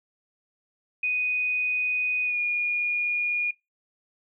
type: tone with pitch glide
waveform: sine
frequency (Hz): 2489 to 2436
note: D#7 to D#7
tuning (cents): 0 to -37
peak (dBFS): -23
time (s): 1.03-3.51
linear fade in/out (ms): 5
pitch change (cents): -37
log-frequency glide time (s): 2.24-2.38
effects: noise-tail reverb RT60 0.2 s tail -22 dB re dry